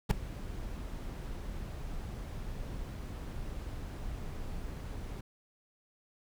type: noise with ADSR envelope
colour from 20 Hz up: brown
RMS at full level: -19 dBFS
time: 0.09-5.21 s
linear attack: 21 ms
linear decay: 3 ms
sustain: -21 dB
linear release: 6 ms
effects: none